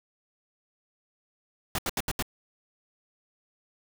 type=noise bursts; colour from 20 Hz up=pink; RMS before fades=-29 dBFS; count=5; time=1.75-2.225 s; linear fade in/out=2 ms; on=35 ms; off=75 ms; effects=none